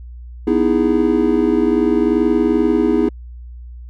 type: chord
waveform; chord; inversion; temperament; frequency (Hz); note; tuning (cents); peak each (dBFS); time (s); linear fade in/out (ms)
triangle; E major seventh; second; just; 247.2 / 309 / 329.6 / 412; B3 / D#4 / E4 / G#4; +2 / -12 / 0 / -14; -16; 0.47-3.09; 5
effects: added 60 Hz sine -31 dBFS peak until 3.89 s